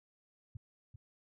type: tone with echo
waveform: sine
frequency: 106.8 Hz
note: G#2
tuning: 49 cents sharp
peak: -40 dBFS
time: 0.55-0.57 s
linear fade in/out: 5 ms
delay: 390 ms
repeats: 1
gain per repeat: -7 dB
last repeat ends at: 0.96 s
effects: none